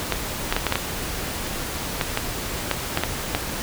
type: clicks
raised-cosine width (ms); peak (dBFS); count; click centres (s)
0.3; -4; 12; 0.123 / 0.525 / 0.565 / 0.667 / 0.724 / 0.756 / 2.012 / 2.174 / 2.713 / 2.974 / 3.036 / 3.349
effects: pink hiss -29 dBFS RMS until 3.62 s